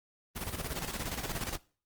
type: noise with tremolo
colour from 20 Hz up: pink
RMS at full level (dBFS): -35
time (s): 0.35-1.58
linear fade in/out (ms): 20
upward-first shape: square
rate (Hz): 17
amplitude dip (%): 60
effects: noise-tail reverb RT60 0.4 s tail -21 dB re dry + Opus 24 kbps